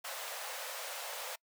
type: high-pass noise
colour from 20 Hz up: pink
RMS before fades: -42 dBFS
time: 0.04-1.36 s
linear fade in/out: 10 ms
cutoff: 480 Hz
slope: 96 dB/octave
effects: noise-tail reverb RT60 0.1 s tail -26 dB re dry